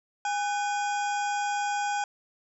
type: harmonic tone with a mistuned harmonic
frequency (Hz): 818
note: G#5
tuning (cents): -26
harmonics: 1 / 2 / 3 / 4 / 6 / 7 / 8 / 9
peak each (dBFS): -27 / -34 / -40 / -43 / -46 / -46 / -46 / -44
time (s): 0.25-2.04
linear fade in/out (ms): 2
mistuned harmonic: 2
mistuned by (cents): -140
effects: none